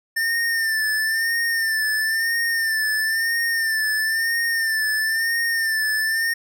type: tone with vibrato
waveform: square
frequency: 1795 Hz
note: A6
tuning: 34 cents sharp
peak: -20 dBFS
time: 0.16-6.34 s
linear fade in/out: 10 ms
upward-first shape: sine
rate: 1 Hz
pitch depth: 52 cents each way
effects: none